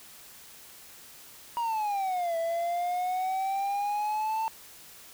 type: exponential two-way sweep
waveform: triangle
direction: down then up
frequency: 956 to 659.3 to 896 Hz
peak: -25 dBFS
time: 1.57-4.48 s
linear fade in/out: 0 ms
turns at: 2.37 s
effects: white hiss -50 dBFS RMS until 5.13 s